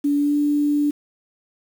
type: tone with pitch glide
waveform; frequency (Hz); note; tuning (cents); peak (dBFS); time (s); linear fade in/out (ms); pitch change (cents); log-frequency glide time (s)
sine; 287.6 to 292.5; D4 to D4; -36 to -7; -16; 0.04-0.91; 10; +29; 0.16-0.37
effects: 7-bit